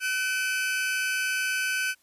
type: tone cluster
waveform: 40% pulse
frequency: 1516 / 2343 / 2574 Hz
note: F#6 / D7 / E7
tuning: +42 / -5 / -42 cents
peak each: -26 / -34 / -32 dBFS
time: 0-1.95 s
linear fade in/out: 50 ms
effects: white hiss -65 dBFS RMS until 2.02 s + resampled to 32000 Hz